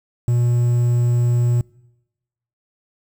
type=tone with quantisation; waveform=triangle; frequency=120.3 Hz; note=B2; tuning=45 cents flat; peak=-12 dBFS; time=0.28-1.61 s; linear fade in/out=0 ms; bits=7; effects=noise-tail reverb RT60 1.0 s tail -25 dB re dry